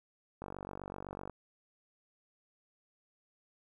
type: click train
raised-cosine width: 1 ms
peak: -28 dBFS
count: 43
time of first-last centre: 0.42-1.297 s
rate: 47.9 Hz
effects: 11-bit